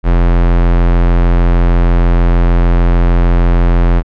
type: tone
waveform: square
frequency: 43.24 Hz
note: F1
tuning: 16 cents flat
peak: -7 dBFS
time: 0.03-4.03 s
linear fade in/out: 50 ms
effects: low-pass 2000 Hz 12 dB/octave